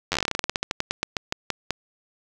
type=slowing click train; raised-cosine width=0.2 ms; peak=-6 dBFS; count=25; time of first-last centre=0.12-1.707 s; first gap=10 ms; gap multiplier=1.14; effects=none

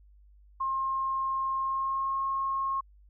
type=tone with pitch glide; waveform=sine; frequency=1067 to 1080.6 Hz; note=C6 to C#6; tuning=+34 to -44 cents; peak=-27 dBFS; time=0.6-2.81 s; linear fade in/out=10 ms; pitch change=+22 cents; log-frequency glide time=1.58-2.18 s; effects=added 50 Hz sine -54 dBFS peak until 3.09 s

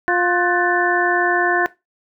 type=harmonic tone with a mistuned harmonic; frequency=352.8 Hz; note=F4; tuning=18 cents sharp; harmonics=1 / 2 / 3 / 4 / 5; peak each=-20 / -21 / -24 / -21 / -20 dBFS; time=0.08-1.66 s; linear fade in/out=0 ms; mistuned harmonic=4; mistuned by=+100 cents; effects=noise-tail reverb RT60 0.2 s tail -17 dB re dry

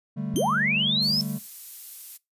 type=chord; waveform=triangle; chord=D suspended fourth; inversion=none; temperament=just; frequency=146.83 / 195.78 / 220.2 Hz; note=D3 / G3 / A3; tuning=0 / -2 / +2 cents; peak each=-30 dBFS; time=0.16-1.39 s; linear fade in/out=20 ms
type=linear sweep; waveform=sine; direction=up; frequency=117.9 to 5330 Hz; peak=-21 dBFS; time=0.34-1.21 s; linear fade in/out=0 ms
type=tone with exponential decay; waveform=15% pulse; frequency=3136 Hz; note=G7; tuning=in tune; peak=-21 dBFS; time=0.36-0.69 s; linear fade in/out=0 ms; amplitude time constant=71 ms
type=noise; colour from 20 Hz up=violet; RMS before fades=-38 dBFS; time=1.01-2.18 s; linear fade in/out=20 ms
effects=noise-tail reverb RT60 0.2 s tail -22 dB re dry + resampled to 32000 Hz

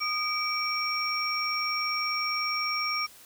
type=tone cluster; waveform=sine; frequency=1230 / 2305 / 5540 Hz; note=D#6 / D7 / F8; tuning=-20 / -33 / -15 cents; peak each=-31 dBFS; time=0-3.07 s; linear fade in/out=20 ms; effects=white hiss -52 dBFS RMS until 3.25 s

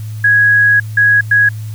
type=tone bursts at uneven times; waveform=sine; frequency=1661.2 Hz; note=G#6; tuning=in tune; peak=-6 dBFS; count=3; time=0.24-0.8 / 0.97-1.21 / 1.31-1.49 s; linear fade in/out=5 ms; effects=added 108 Hz sine -21 dBFS peak until 1.74 s + white hiss -42 dBFS RMS until 1.74 s

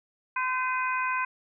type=harmonic tone with a mistuned harmonic; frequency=512 Hz; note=C5; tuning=38 cents flat; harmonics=2 / 3 / 4 / 5; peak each=-28 / -31 / -37 / -33 dBFS; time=0.36-1.25 s; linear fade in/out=5 ms; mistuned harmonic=5; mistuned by=-48 cents; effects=none

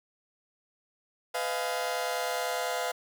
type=chord; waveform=sawtooth; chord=F half-diminished seventh; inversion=second; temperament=just; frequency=502.9 / 628.6 / 698.5 / 838.1 Hz; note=Cb5 / Eb5 / F5 / Ab5; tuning=+31 / +18 / 0 / +16 cents; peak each=-30 / -33 / -29 / -35 dBFS; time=1.34-2.92 s; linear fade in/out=10 ms; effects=none

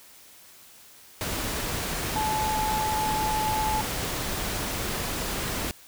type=tone in noise; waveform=sine; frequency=863 Hz; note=A5; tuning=34 cents flat; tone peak=-25 dBFS; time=2.16-3.81 s; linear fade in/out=0 ms; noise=pink; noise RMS=-30 dBFS; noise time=1.21-5.71 s; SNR=+2 dB; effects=white hiss -51 dBFS RMS until 5.87 s

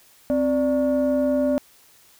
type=tone pair together; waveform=sine; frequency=261.6 / 587.3 Hz; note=C4 / D5; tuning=0 / 0 cents; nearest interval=octave + major second; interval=1400 cents; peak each=-19 dBFS; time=0.3-1.58 s; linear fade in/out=0 ms; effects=tanh soft clip ceiling -14 dBFS + white hiss -54 dBFS RMS until 2.19 s

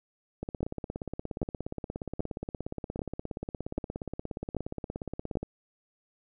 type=two click trains; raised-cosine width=2 ms; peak=-17 / -21 dBFS; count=7 / 86; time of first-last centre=0.63-5.354 / 0.43-5.43 s; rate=1.27 / 17 Hz; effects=none

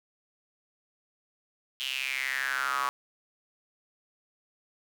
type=tone with high-pass filter sweep; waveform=square; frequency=66.2 Hz; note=C2; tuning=21 cents sharp; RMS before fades=-31 dBFS; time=1.8-2.89 s; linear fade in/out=0 ms; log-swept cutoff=3100 to 1100 Hz; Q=6.5; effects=none

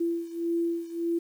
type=beating tone pair; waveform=sine; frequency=337.3 / 339 Hz; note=E4 / E4; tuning=+40 / +49 cents; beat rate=1.7 Hz; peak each=-28 / -31 dBFS; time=0-1.19 s; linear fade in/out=10 ms; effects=9-bit

